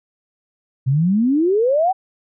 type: exponential sweep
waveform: sine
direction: up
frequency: 125 to 784 Hz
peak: -13 dBFS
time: 0.86-1.93 s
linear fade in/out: 20 ms
effects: none